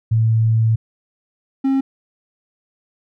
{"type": "tone pair in turn", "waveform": ["sine", "triangle"], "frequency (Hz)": [112.1, 269.2], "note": ["A2", "C4"], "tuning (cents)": [33, 49], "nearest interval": "octave + minor third", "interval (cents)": 1516, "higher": "second", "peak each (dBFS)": -12, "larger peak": "neither", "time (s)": [[0.11, 0.76], [1.64, 1.81]], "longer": "first", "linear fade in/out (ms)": 10, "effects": []}